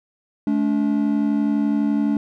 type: tone pair together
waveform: triangle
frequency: 214.8 / 286.7 Hz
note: A3 / D4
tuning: -41 / -42 cents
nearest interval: perfect fourth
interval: 499 cents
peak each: -18 dBFS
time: 0.47-2.17 s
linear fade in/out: 2 ms
effects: none